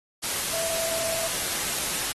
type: tone in noise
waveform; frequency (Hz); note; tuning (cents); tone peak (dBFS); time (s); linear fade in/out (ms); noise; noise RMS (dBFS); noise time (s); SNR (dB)
sine; 659.3; E5; 0; -30; 0.52-1.28; 20; white; -28; 0.22-2.13; -5
effects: AAC 32 kbps